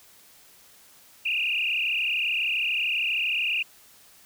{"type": "tone with frequency modulation", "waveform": "sine", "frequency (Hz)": 2637, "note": "E7", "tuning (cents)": 0, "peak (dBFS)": -23, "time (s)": [1.25, 3.63], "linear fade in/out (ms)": 10, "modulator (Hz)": 32.8, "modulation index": 6.6, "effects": ["white hiss -54 dBFS RMS until 4.25 s"]}